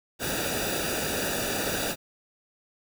pink noise with comb filter, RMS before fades -29 dBFS, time 0.19-1.96 s, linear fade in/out 50 ms, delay 0.94 ms, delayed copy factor -0.8, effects none

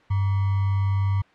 sine tone with sample-and-hold, 98 Hz, G2, in tune, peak -19 dBFS, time 0.1-1.22 s, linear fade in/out 10 ms, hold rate 1050 Hz, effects white hiss -55 dBFS RMS until 1.34 s + low-pass 2000 Hz 12 dB/octave

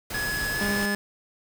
pink noise, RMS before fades -33 dBFS, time 0.1-0.86 s, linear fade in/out 5 ms
square tone with pitch glide, 1688 to 1720.5 Hz, G#6 to A6, +28 to -39 cents, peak -28 dBFS, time 0.14-0.95 s, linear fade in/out 5 ms, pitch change +33 cents, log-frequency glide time 0.51-0.62 s
sawtooth tone, 203.4 Hz, G#3, 36 cents flat, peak -22 dBFS, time 0.61-0.95 s, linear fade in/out 0 ms
effects none

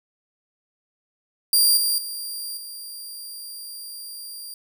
15% pulse tone with level steps, 4764 Hz, D8, 24 cents sharp, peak -8 / -13 / -23 / -28 dBFS, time 1.53-4.54 s, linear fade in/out 2 ms, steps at 1.77 / 1.98 / 2.57 s, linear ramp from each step 2 ms, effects none

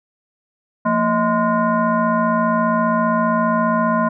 sine tone with frequency modulation, 632 Hz, D#5, 27 cents sharp, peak -14 dBFS, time 0.85-4.09 s, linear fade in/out 10 ms, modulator 403 Hz, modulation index 1.6, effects none

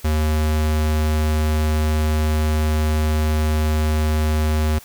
square tone, 77.1 Hz, D#2, 15 cents flat, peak -17 dBFS, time 0.04-4.79 s, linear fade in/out 10 ms, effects white hiss -44 dBFS RMS until 4.84 s

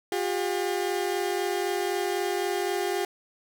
30% pulse tone pair together, 358.2 / 402.1 Hz, F4 / G4, +44 / +44 cents, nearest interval major second, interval 200 cents, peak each -26 dBFS, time 0.12-3.05 s, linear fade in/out 2 ms, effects none

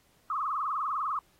sine tone with vibrato, 1174.7 Hz, D6, in tune, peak -28 dBFS, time 0.3-1.19 s, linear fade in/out 2 ms, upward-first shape triangle, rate 20 Hz, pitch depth 210 cents each way, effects pink hiss -66 dBFS RMS until 1.39 s + AAC 48 kbps

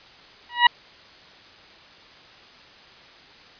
20% pulse tone with exponential growth, 963 Hz, B5, 44 cents flat, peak -3 dBFS, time 0.49-0.67 s, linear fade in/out 5 ms, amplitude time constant 39 ms, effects white hiss -48 dBFS RMS until 3.59 s + resampled to 11025 Hz

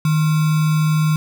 sine tone with sample-and-hold, 155.56 Hz, D#3, in tune, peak -13 dBFS, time 0.05-1.16 s, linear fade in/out 2 ms, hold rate 1225 Hz, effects none

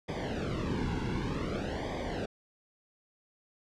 brown noise with flanger, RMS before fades -34 dBFS, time 0.08-2.26 s, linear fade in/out 10 ms, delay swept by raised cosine 0.72 to 1.66 ms, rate 0.54 Hz, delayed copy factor -1, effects low-pass 5000 Hz 12 dB/octave

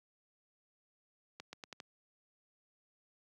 accelerating click train, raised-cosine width 0.2 ms, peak -28 dBFS, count 5, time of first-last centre 1.4-1.802 s, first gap 130 ms, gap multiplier 0.83, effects high-pass 150 Hz 12 dB/octave

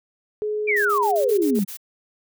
sine tone with pitch glide, 423.3 to 412 Hz, G#4 to G#4, +33 to -14 cents, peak -22 dBFS, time 0.42-1.59 s, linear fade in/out 0 ms, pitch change -47 cents, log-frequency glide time 0.67-0.78 s
sine exponential sweep, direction down, 2450 to 182.3 Hz, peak -18 dBFS, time 0.67-1.65 s, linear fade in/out 20 ms
blue noise bursts, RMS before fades -35 dBFS, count 8, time 0.76-1.772 s, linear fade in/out 10 ms, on 95 ms, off 36 ms
effects none

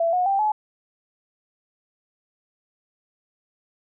sine tone with pitch steps, 669 / 725.3 / 786.4 / 852.7 Hz, E5 / F#5 / G5 / G#5, +25 / -35 / +5 / +45 cents, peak -18 dBFS, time 0-0.52 s, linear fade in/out 5 ms, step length 130 ms, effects none

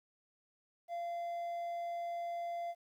triangle tone, 688 Hz, F5, 26 cents flat, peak -35 dBFS, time 0.88-2.75 s, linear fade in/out 50 ms, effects 12-bit

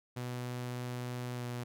sawtooth tone with pitch glide, 123.47 to 121.84 Hz, B2 to B2, 0 to -23 cents, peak -33 dBFS, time 0.16-1.64 s, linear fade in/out 10 ms, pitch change -23 cents, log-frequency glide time 1.35-1.44 s, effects none

